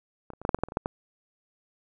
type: clicks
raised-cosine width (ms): 1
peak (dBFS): -26 / -30 / -28 / -12 / -10 / -7 / -30 / -9 / -29 / -24 / -10 / -14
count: 12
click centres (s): 0.303 / 0.335 / 0.416 / 0.451 / 0.492 / 0.546 / 0.588 / 0.636 / 0.686 / 0.721 / 0.771 / 0.859
effects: none